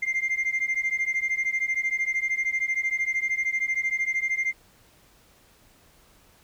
sine beating tone pair, 2093 / 2106 Hz, C7 / C7, 0 / +11 cents, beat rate 13 Hz, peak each -25 dBFS, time 0.02-4.53 s, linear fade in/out 10 ms, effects tanh soft clip ceiling -20 dBFS + pink hiss -58 dBFS RMS until 6.43 s

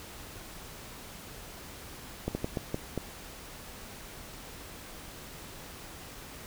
slowing click train, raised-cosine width 2 ms, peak -17 dBFS, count 6, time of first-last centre 2.28-2.977 s, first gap 70 ms, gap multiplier 1.35, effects pink hiss -46 dBFS RMS until 6.46 s

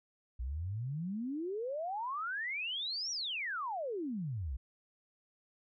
sine exponential two-way sweep, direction up then down, 57.4 to 5860 to 57.4 Hz, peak -35 dBFS, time 0.39-4.57 s, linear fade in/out 10 ms, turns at 3.11 s, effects none

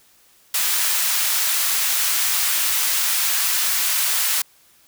white high-pass noise, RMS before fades -20 dBFS, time 0.54-4.42 s, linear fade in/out 5 ms, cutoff 1100 Hz, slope 12 dB/octave, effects white hiss -55 dBFS RMS until 4.87 s

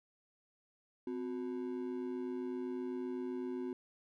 triangle ring-modulated tone, 311.1 Hz, D#4, in tune, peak -32 dBFS, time 1.07-3.73 s, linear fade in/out 2 ms, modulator 53.9 Hz, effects none

